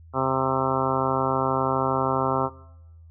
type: harmonic tone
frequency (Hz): 132.4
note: C3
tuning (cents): +21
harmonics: 1 / 2 / 3 / 4 / 5 / 6 / 7 / 8 / 9 / 10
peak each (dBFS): -30 / -30 / -30 / -30 / -30 / -30 / -30 / -30 / -30 / -30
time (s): 0.13-2.5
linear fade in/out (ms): 50
effects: noise-tail reverb RT60 1.0 s tail -22 dB re dry + added 82 Hz sine -45 dBFS peak until 3.1 s